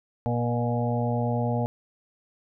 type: harmonic tone with a mistuned harmonic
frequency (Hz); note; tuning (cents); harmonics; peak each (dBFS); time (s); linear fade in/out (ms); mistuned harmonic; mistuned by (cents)
119.3; A#2; +41; 1 / 2 / 4 / 5 / 6 / 7; -26 / -29 / -32 / -33 / -34 / -34; 0.26-1.66; 0; 5; +27
effects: none